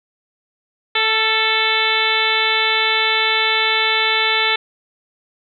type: harmonic tone with a mistuned harmonic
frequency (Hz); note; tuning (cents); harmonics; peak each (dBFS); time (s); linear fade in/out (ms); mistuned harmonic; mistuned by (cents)
440; A4; 0; 1 / 2 / 3 / 4 / 5 / 6 / 7 / 8 / 9; -26 / -24 / -24 / -23 / -20 / -24 / -26 / -21 / -25; 0.95-4.56; 5; 3; +23
effects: none